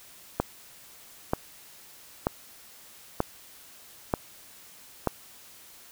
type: click train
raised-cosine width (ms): 1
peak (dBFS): -9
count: 6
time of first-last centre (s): 0.4-5.073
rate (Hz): 1.07
effects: white hiss -51 dBFS RMS until 5.91 s